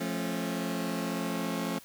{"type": "chord", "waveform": "sawtooth", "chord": "F augmented", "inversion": "none", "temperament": "just", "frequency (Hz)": [174.61, 218.3, 272.8], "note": ["F3", "A3", "C#4"], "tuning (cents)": [0, -13, -28], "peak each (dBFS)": -31, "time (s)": [0, 1.79], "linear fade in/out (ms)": 10, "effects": ["white hiss -53 dBFS RMS until 1.84 s"]}